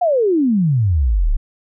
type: exponential sweep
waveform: sine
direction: down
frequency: 740 to 30.87 Hz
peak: -12 dBFS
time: 0.01-1.37 s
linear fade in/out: 10 ms
effects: none